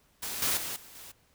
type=noise with level steps; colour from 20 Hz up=white; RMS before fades=-36 / -28 / -36 / -51 / -47 dBFS; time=0.22-1.12 s; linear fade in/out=10 ms; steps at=0.42 / 0.57 / 0.76 / 0.95 s; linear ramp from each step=2 ms; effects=pink hiss -66 dBFS RMS until 1.34 s